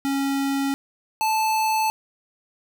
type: tone pair in turn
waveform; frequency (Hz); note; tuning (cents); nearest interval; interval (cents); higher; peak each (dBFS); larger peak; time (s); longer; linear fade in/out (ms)
square; 275.5 / 874.7; C#4 / A5; -11 / -10; octave + minor sixth; 2001; second; -22 / -20; second; 0.05-0.74 / 1.21-1.9; neither; 0
effects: none